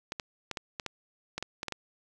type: clicks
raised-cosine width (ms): 0.2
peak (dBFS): -17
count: 11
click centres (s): 0.121 / 0.198 / 0.513 / 0.572 / 0.798 / 0.863 / 1.38 / 1.426 / 1.631 / 1.683 / 1.723
effects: none